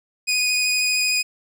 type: tone with vibrato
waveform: 20% pulse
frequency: 2485 Hz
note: D#7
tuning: 3 cents flat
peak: -13 dBFS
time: 0.27-1.23 s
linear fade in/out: 20 ms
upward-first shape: sine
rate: 13 Hz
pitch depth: 12 cents each way
effects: none